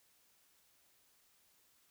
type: silence
effects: white hiss -71 dBFS RMS until 1.9 s